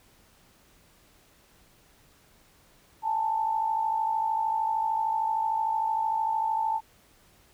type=tone pair together; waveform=sine; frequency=836 / 889.2 Hz; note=G#5 / A5; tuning=+11 / +18 cents; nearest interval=minor second; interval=107 cents; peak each=-32 / -25 dBFS; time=3.02-6.81 s; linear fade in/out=50 ms; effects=pink hiss -60 dBFS RMS until 7.53 s